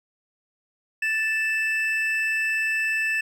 triangle tone pair together, 1760 / 2637 Hz, A6 / E7, 0 / 0 cents, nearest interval perfect fifth, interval 700 cents, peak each -23 dBFS, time 1.02-3.21 s, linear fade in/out 5 ms, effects none

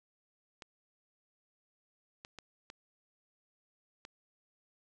clicks, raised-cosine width 0.2 ms, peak -29 dBFS, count 5, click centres 0.622 / 2.249 / 2.387 / 2.701 / 4.051 s, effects resampled to 24000 Hz

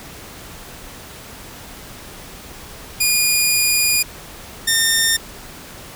10% pulse tone pair in turn, 2440 / 1817.9 Hz, D#7 / A#6, -34 / -44 cents, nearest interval perfect fourth, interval 510 cents, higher first, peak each -5 dBFS, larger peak neither, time 3-4.03 / 4.67-5.17 s, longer first, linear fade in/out 10 ms, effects pink hiss -37 dBFS RMS until 5.95 s

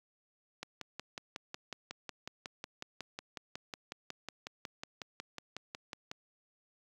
click train, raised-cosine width 0.2 ms, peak -23 dBFS, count 31, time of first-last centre 0.63-6.114 s, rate 5.47 Hz, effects high-pass 100 Hz 12 dB/octave + 10-bit

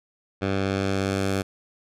10% pulse tone with low-pass filter sweep, 97.2 Hz, G2, 14 cents flat, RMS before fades -25 dBFS, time 0.41-1.43 s, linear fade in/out 20 ms, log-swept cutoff 3400 to 12000 Hz, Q 0.77, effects none

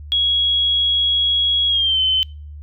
sine tone with pitch glide, 3322 to 3064 Hz, G#7 to G7, 0 to -40 cents, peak -14 dBFS, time 0.12-2.23 s, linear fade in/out 0 ms, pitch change -140 cents, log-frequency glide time 1.68-2 s, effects noise-tail reverb RT60 0.4 s tail -26 dB re dry + added 74 Hz sine -32 dBFS peak until 2.62 s

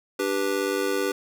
square chord, G major, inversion second, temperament just, 294 / 392 / 490 Hz, D4 / G4 / B4, +2 / 0 / -14 cents, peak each -31 / -27 / -29 dBFS, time 0.19-1.12 s, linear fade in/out 5 ms, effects none

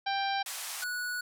harmonic tone, 788 Hz, G5, 9 cents sharp, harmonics 1 / 2 / 3 / 4 / 5 / 6 / 7, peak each -30 / -36 / -40 / -41 / -39 / -44 / -46 dBFS, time 0.06-0.43 s, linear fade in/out 10 ms
white band-pass noise, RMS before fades -39 dBFS, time 0.46-0.84 s, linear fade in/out 2 ms, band 690 to 12000 Hz, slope 24 dB/octave
square tone, 1470 Hz, F#6, 12 cents flat, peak -33 dBFS, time 0.82-1.21 s, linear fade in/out 5 ms
effects none

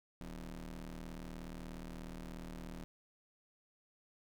25% pulse ring-modulated tone, 79.6 Hz, D#2, 40 cents sharp, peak -38 dBFS, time 0.21-2.84 s, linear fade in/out 0 ms, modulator 101 Hz, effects none

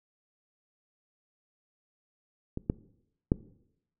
clicks, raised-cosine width 3 ms, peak -20 / -13 / -9 dBFS, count 3, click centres 2.574 / 2.699 / 3.319 s, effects noise-tail reverb RT60 0.8 s tail -20 dB re dry

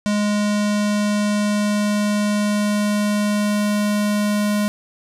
square tone with low-pass filter sweep, 207.7 Hz, G#3, in tune, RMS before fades -19 dBFS, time 0.06-4.68 s, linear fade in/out 0 ms, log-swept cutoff 7800 to 12000 Hz, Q 1.3, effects none

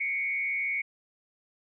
sine tone with frequency modulation, 2217 Hz, C#7, in tune, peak -27 dBFS, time 0-0.82 s, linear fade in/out 10 ms, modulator 139 Hz, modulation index 0.59, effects none

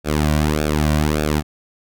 sawtooth tone with flanger, 75.7 Hz, D#2, 47 cents flat, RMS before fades -18 dBFS, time 0.04-1.43 s, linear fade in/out 50 ms, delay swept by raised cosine 0.98 to 2.38 ms, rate 1.7 Hz, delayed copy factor -0.9, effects none

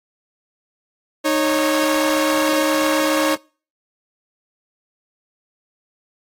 sawtooth tone pair together, 308.7 / 550 Hz, D#4 / C#5, -14 / -14 cents, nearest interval minor seventh, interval 1000 cents, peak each -15 dBFS, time 1.24-3.36 s, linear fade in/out 20 ms, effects noise-tail reverb RT60 0.4 s tail -25 dB re dry + AAC 48 kbps

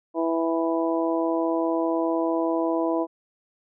harmonic tone, 164.81 Hz, E3, in tune, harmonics 2 / 3 / 4 / 5 / 6, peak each -24 / -29 / -27 / -36 / -31 dBFS, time 0.14-3.07 s, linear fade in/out 50 ms, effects none

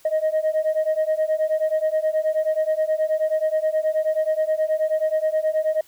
sine beating tone pair, 621 / 630.4 Hz, D#5 / D#5, -3 / +23 cents, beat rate 9.4 Hz, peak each -20 dBFS, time 0.05-5.81 s, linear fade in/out 5 ms, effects tanh soft clip ceiling -15 dBFS + white hiss -54 dBFS RMS until 5.87 s

